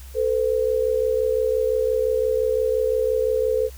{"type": "tone pair together", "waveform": "sine", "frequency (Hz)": [441.9, 507.7], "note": ["A4", "B4"], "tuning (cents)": [7, 48], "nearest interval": "major second", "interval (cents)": 241, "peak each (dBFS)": -21, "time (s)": [0.14, 3.7], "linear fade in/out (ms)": 50, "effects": ["added 65 Hz sine -37 dBFS peak until 3.77 s", "white hiss -48 dBFS RMS until 3.77 s"]}